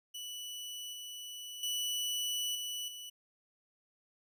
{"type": "tone with level steps", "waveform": "sawtooth", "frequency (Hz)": 2960, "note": "F#7", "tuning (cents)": 0, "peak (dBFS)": [-38, -40, -30, -34, -41], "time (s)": [0.14, 3.1], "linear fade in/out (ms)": 10, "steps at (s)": [0.93, 1.63, 2.55, 2.88], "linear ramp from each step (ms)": 2, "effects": []}